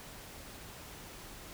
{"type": "silence", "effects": ["pink hiss -49 dBFS RMS until 1.53 s"]}